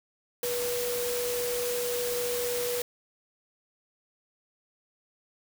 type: tone in noise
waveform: sine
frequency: 486.3 Hz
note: B4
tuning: 27 cents flat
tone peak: -29 dBFS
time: 0.43-2.82 s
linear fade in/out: 2 ms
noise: white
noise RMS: -34 dBFS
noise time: 0.43-2.82 s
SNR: +2 dB
effects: none